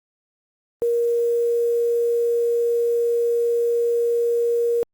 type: tone with quantisation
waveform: sine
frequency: 471.3 Hz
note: A#4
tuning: 19 cents sharp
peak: -17 dBFS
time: 0.82-4.83 s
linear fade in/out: 0 ms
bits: 7
effects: Opus 32 kbps